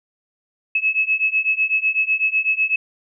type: beating tone pair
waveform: sine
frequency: 2582 / 2590 Hz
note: E7 / E7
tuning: -37 / -31 cents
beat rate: 8 Hz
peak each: -20 / -19 dBFS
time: 0.75-2.76 s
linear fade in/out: 5 ms
effects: none